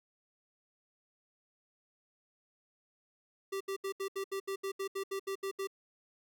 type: tone bursts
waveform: square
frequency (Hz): 390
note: G4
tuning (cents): -9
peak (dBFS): -35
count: 14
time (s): 3.52-5.673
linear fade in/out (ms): 10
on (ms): 86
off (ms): 73
effects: none